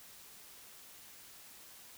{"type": "silence", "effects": ["white hiss -55 dBFS RMS until 1.97 s"]}